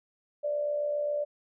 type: tone with amplitude modulation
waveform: sine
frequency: 587.3 Hz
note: D5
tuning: in tune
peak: -25 dBFS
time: 0.43-1.25 s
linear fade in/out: 20 ms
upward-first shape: sine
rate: 67.4 Hz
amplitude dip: 45%
effects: none